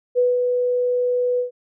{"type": "tone with ADSR envelope", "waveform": "sine", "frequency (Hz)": 493.9, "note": "B4", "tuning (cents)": 0, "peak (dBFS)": -13, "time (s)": [0.15, 1.51], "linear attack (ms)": 33, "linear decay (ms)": 190, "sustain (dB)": -4, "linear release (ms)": 120, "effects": []}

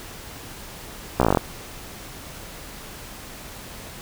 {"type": "slowing click train", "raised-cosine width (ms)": 1, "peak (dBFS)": -3, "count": 10, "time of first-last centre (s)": [1.2, 1.372], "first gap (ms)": 15, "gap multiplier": 1.06, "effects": ["pink hiss -39 dBFS RMS until 4.01 s"]}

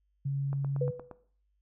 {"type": "tone", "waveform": "sine", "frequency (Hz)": 138.7, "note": "C#3", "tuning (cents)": 1, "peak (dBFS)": -28, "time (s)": [0.25, 0.91], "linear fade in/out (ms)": 10}
{"type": "click train", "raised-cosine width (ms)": 1, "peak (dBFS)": -29, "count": 6, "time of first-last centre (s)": [0.53, 1.113], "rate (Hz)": 8.58}
{"type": "tone with exponential decay", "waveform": "sine", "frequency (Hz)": 493.9, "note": "B4", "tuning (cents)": 0, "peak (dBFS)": -26, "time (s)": [0.81, 1.24], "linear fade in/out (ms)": 5, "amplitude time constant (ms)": 93}
{"effects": ["noise-tail reverb RT60 0.5 s tail -18 dB re dry", "added 50 Hz sine -70 dBFS peak until 1.61 s"]}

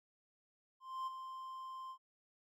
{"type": "tone with ADSR envelope", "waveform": "triangle", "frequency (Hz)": 1046.5, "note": "C6", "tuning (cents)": 0, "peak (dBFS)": -35, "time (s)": [0.8, 1.98], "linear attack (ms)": 270, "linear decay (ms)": 17, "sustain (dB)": -8, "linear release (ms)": 75, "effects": []}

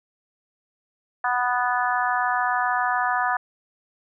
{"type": "harmonic tone", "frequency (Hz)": 246.9, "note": "B3", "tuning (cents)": 0, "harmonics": [3, 4, 5, 6, 7], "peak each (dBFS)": [-25, -26, -27, -28, -28], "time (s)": [1.24, 3.37], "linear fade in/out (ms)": 5, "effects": []}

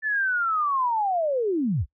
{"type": "linear sweep", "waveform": "sine", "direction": "down", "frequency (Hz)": [1768, 52.6], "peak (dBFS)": -21, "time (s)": [0.02, 1.86], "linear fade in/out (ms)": 50, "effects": ["noise-tail reverb RT60 0.1 s tail -22 dB re dry"]}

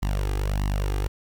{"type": "tone with flanger", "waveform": "sawtooth", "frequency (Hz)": 49.4, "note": "G1", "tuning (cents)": 14, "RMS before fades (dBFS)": -25, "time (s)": [0.02, 1.08], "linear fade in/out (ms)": 10, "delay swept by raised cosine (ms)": [1, 2.5], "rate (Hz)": 1.6, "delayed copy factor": 0.85, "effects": ["9-bit"]}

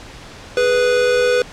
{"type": "tone pair together", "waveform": "square", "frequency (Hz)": [415.9, 493.9], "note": ["G#4", "B4"], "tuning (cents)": [2, 0], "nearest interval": "minor third", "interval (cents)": 298, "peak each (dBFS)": [-22, -14], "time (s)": [0.57, 1.42], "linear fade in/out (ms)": 2, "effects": ["pink hiss -37 dBFS RMS until 1.52 s", "low-pass 6000 Hz 12 dB/octave"]}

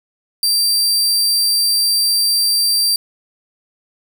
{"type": "tone", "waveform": "sawtooth", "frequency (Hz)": 4699, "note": "D8", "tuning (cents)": 0, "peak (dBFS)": -10, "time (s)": [0.43, 2.96], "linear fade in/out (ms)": 2, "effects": ["7-bit"]}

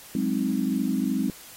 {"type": "chord", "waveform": "sine", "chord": "Ab dominant seventh", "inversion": "third", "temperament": "equal", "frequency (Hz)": [185, 207.7, 261.6, 311.1], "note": ["Gb3", "Ab3", "C4", "Eb4"], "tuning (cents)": [0, 0, 0, 0], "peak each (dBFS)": [-30, -27, -26, -31], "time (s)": [0.15, 1.3], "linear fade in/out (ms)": 2, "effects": ["white hiss -46 dBFS RMS until 1.56 s", "AAC 48 kbps"]}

